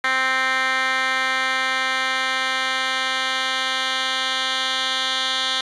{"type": "tone with band-pass filter sweep", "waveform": "10% pulse", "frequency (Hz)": 261.6, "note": "C4", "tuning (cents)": 0, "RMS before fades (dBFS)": -22, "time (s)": [0.04, 5.61], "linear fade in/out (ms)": 2, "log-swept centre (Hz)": [2100, 3200], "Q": 2.9, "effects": ["resampled to 24000 Hz", "7-bit"]}